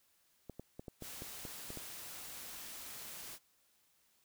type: clicks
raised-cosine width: 2 ms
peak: -32 dBFS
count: 9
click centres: 0.497 / 0.596 / 0.795 / 0.882 / 1.023 / 1.221 / 1.452 / 1.704 / 1.773 s
type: noise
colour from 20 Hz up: white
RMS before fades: -48 dBFS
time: 1-3.39 s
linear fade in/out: 50 ms
effects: white hiss -73 dBFS RMS until 4.24 s